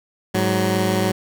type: tone pair together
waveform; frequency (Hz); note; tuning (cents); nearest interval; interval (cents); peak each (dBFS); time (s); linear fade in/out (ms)
15% pulse; 105.3 / 187.1; G#2 / F#3; +24 / +20; minor seventh; 996; -15 / -13; 0.34-1.12; 10
effects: none